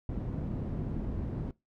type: low-pass noise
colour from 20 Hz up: white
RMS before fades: -35 dBFS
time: 0.09-1.51 s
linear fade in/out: 2 ms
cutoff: 190 Hz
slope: 12 dB/octave
effects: noise-tail reverb RT60 0.2 s tail -20 dB re dry